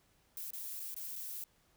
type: noise with dropouts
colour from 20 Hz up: violet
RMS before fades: -43 dBFS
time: 0.37-1.44 s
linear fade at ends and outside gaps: 1 ms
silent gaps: 0.506-0.533 / 0.796-0.8 / 0.944-0.964 / 1.156-1.161 s
effects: pink hiss -71 dBFS RMS until 1.76 s

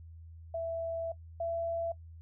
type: tone pair in turn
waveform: sine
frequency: 662 / 669.7 Hz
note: E5 / E5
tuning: +7 / +27 cents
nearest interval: unison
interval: 20 cents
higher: second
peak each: -32 / -31 dBFS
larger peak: second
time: 0.54-1.12 / 1.4-1.92 s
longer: first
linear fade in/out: 5 ms
effects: noise-tail reverb RT60 0.1 s tail -19 dB re dry + added 82 Hz sine -47 dBFS peak until 2.21 s

